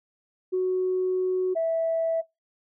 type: tone pair in turn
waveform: sine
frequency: 370 / 656.1 Hz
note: F#4 / E5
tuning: 0 / -8 cents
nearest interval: minor seventh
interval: 992 cents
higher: second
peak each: -21 / -21 dBFS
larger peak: neither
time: 0.52-1.55 / 1.55-2.22 s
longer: first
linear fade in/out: 20 ms
effects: noise-tail reverb RT60 0.2 s tail -23 dB re dry + tanh soft clip ceiling -17 dBFS